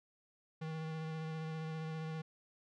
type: tone with vibrato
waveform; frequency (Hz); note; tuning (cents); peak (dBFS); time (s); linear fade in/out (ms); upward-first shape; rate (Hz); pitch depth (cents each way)
square; 158.9; D#3; +37; -40; 0.61-2.22; 10; sine; 15; 16
effects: low-pass 4000 Hz 12 dB/octave